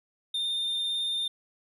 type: tone with vibrato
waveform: triangle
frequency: 3622 Hz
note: A7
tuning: 49 cents sharp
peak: -26 dBFS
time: 0.34-1.28 s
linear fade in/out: 5 ms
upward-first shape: sine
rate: 18 Hz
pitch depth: 15 cents each way
effects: none